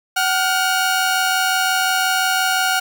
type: tone pair together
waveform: sawtooth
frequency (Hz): 754 / 1422.3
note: F#5 / F6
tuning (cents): +32 / +31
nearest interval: major seventh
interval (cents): 1099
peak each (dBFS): -15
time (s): 0.16-2.8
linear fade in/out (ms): 10
effects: none